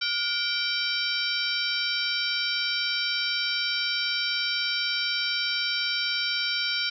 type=harmonic tone with a mistuned harmonic; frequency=776 Hz; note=G5; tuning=18 cents flat; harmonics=2 / 3 / 4 / 5 / 6 / 7; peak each=-32 / -32 / -32 / -32 / -32 / -32 dBFS; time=0.01-6.9 s; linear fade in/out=10 ms; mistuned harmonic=2; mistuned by=-140 cents; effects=none